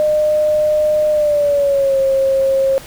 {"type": "tone with pitch glide", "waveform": "sine", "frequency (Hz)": [608, 538.5], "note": ["D#5", "C5"], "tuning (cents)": [-40, 50], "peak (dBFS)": -11, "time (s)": [0, 2.78], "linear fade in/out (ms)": 0, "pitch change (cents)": -210, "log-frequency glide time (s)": [1.11, 1.98], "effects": ["pink hiss -36 dBFS RMS until 2.86 s"]}